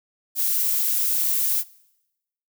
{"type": "noise", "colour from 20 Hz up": "violet", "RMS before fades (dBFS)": -22, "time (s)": [0.35, 1.64], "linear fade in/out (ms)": 50, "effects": ["noise-tail reverb RT60 0.9 s tail -22 dB re dry"]}